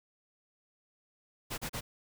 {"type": "noise bursts", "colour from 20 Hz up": "pink", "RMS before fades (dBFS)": -37, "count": 3, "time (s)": [1.5, 1.81], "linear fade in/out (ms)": 20, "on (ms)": 80, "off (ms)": 35, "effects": []}